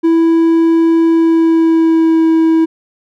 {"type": "tone with pitch glide", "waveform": "triangle", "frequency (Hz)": [329.6, 324.1], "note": ["E4", "E4"], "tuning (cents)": [0, -29], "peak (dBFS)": -5, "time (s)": [0.03, 2.66], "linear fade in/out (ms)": 20, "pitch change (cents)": -29, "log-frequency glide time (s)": [1.07, 2.27], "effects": []}